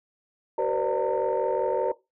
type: tone cluster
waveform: sine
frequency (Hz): 380.8 / 472.7 / 518 / 590 / 911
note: F#4 / A#4 / C5 / D5 / A#5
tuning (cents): +50 / +24 / -17 / +8 / -40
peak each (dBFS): -28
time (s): 0.58-1.92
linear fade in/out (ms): 5
effects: noise-tail reverb RT60 0.2 s tail -17 dB re dry + tanh soft clip ceiling -16 dBFS